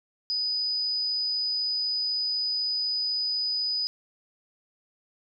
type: tone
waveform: sine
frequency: 4978 Hz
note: D#8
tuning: in tune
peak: -25 dBFS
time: 0.3-3.87 s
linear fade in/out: 0 ms
effects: none